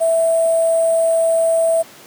sine tone with sample-and-hold, 659.3 Hz, E5, in tune, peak -12 dBFS, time 0-1.83 s, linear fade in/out 20 ms, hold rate 8820 Hz, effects pink hiss -41 dBFS RMS until 2.06 s + high-pass 200 Hz 12 dB/octave

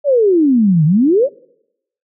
sine exponential two-way sweep, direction down then up, 602 to 146.83 to 602 Hz, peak -8 dBFS, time 0.04-1.29 s, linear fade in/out 50 ms, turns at 0.85 s, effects noise-tail reverb RT60 0.8 s tail -25 dB re dry

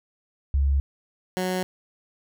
sine / 15% pulse tone pair in turn, 69.2 / 184.21 Hz, C#2 / F#3, -2 / -7 cents, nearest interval octave + perfect fourth, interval 1695 cents, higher second, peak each -18 dBFS, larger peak neither, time 0.54-0.8 / 1.37-1.63 s, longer neither, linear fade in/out 0 ms, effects none

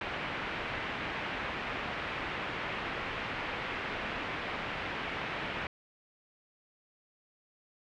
white low-pass noise, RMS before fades -37 dBFS, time 0.01-5.67 s, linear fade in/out 2 ms, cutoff 2600 Hz, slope 24 dB/octave, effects none

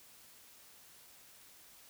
silence, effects white hiss -59 dBFS RMS until 1.89 s

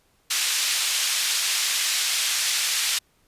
pink band-pass noise, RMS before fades -24 dBFS, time 0.3-2.99 s, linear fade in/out 10 ms, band 2800 to 9100 Hz, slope 12 dB/octave, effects pink hiss -64 dBFS RMS until 3.27 s + resampled to 32000 Hz

